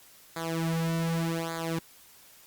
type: tone with flanger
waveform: sawtooth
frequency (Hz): 164.81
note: E3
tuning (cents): 0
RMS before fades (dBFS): -30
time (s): 0.36-1.79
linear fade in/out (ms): 5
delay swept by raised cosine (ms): 0.35 to 3.65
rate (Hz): 0.85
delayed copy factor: -0.9
effects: white hiss -55 dBFS RMS until 2.46 s + Opus 48 kbps